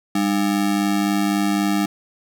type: ring-modulated tone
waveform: square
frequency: 251.3 Hz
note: B3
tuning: 30 cents sharp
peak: -15 dBFS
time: 0.15-1.86 s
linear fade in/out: 5 ms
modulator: 51.9 Hz
effects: none